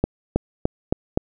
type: accelerating click train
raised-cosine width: 2 ms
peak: -4 dBFS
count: 5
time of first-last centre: 0.04-1.174 s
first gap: 320 ms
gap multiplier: 0.92
effects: none